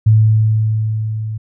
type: tone with level ramp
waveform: sine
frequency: 109.2 Hz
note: A2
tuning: 13 cents flat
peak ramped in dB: -5 to -20 dBFS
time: 0.06-1.38 s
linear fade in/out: 10 ms
effects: none